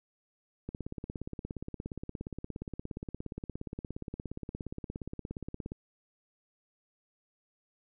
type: click train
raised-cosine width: 3 ms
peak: -25 dBFS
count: 87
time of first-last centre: 0.69-5.719 s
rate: 17.1 Hz
effects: none